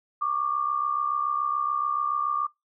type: tone pair together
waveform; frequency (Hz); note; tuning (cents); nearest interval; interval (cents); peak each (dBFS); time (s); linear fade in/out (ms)
sine; 1127 / 1194; C#6 / D6; +28 / +28; minor second; 100; -28 / -25; 0.21-2.47; 10
effects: noise-tail reverb RT60 0.2 s tail -24 dB re dry